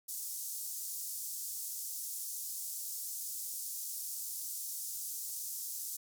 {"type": "band-pass noise", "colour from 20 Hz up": "white", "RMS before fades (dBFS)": -41, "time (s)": [0.08, 5.97], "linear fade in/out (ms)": 10, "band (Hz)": [5700, 16000], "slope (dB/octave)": 24, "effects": []}